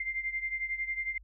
sine beating tone pair, 2093 / 2104 Hz, C7 / C7, 0 / +9 cents, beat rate 11 Hz, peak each -33 / -37 dBFS, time 0-1.18 s, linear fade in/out 5 ms, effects added 50 Hz sine -52 dBFS peak until 1.23 s

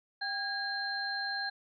sine tone cluster, 786 / 1635 / 4155 Hz, G5 / G#6 / C8, +4 / -28 / -13 cents, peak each -39 / -35 / -37 dBFS, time 0.21-1.5 s, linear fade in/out 10 ms, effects none

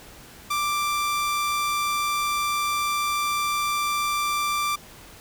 sawtooth tone, 1178 Hz, D6, 5 cents sharp, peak -19 dBFS, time 0.5-4.76 s, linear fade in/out 10 ms, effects pink hiss -46 dBFS RMS until 5.2 s

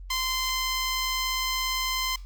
10% pulse tone, 1037 Hz, C6, 16 cents flat, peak -17 dBFS, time 0.1-2.16 s, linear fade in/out 5 ms, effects added 45 Hz sine -38 dBFS peak until 2.25 s + Opus 24 kbps

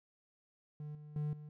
triangle tone with level steps, 149.8 Hz, D3, 35 cents sharp, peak -40 / -47 / -32 / -45 dBFS, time 0.8-1.49 s, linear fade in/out 2 ms, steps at 0.95 / 1.16 / 1.33 s, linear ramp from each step 2 ms, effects none

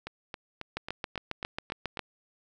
two click trains, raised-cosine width 0.3 ms, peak -21 / -16 dBFS, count 8 / 10, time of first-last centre 0.07-1.972 / 0.77-1.993 s, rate 3.68 / 7.36 Hz, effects none

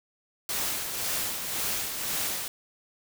white noise with tremolo, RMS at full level -29 dBFS, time 0.49-2.48 s, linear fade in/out 2 ms, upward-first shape sine, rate 1.9 Hz, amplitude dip 45%, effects none

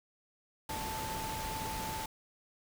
sine tone in noise, 880 Hz, A5, in tune, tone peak -39 dBFS, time 0.69-2.06 s, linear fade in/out 5 ms, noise pink, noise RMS -40 dBFS, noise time 0.69-2.06 s, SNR -2 dB, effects none

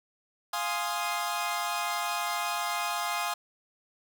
sawtooth chord, F minor seventh, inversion none, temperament equal, 698.5 / 830.6 / 1046.5 / 1244.5 Hz, F5 / Ab5 / C6 / Eb6, 0 / 0 / 0 / 0 cents, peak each -31 dBFS, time 0.53-3.34 s, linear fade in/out 5 ms, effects none

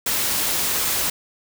white noise, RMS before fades -22 dBFS, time 0.06-1.1 s, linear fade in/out 5 ms, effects none

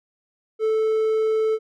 triangle tone, 438.6 Hz, A4, 6 cents flat, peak -16 dBFS, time 0.59-1.59 s, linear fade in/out 50 ms, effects none

